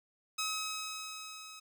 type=tone with level ramp; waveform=10% pulse; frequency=1277 Hz; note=D#6; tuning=45 cents sharp; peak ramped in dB=-24 to -40 dBFS; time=0.38-1.6 s; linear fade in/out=10 ms; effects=none